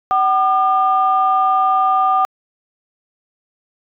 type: tone pair together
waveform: sine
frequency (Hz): 759.7 / 1206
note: F#5 / D6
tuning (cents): +46 / +46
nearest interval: minor sixth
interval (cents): 800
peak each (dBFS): -14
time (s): 0.11-2.25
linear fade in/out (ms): 0
effects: tanh soft clip ceiling -4 dBFS